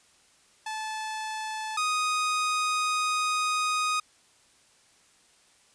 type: tone pair in turn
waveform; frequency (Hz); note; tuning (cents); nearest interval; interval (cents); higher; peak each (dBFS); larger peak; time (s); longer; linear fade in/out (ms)
sawtooth; 870 / 1245.7; A5 / D#6; -20 / +2; tritone; 622; second; -28 / -21; second; 0.66-1.77 / 1.77-4; second; 5
effects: white hiss -61 dBFS RMS until 5.74 s + resampled to 22050 Hz